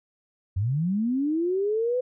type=linear sweep; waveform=sine; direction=up; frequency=87.31 to 511 Hz; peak=-22 dBFS; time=0.56-2.01 s; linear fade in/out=10 ms; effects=none